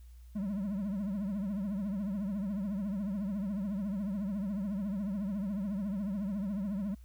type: tone with vibrato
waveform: triangle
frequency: 199.1 Hz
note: G3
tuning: 27 cents sharp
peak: -30 dBFS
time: 0.35-6.95 s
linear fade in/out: 10 ms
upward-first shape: triangle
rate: 14 Hz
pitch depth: 160 cents each way
effects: added 60 Hz sine -49 dBFS peak until 7.04 s + white hiss -70 dBFS RMS until 7.04 s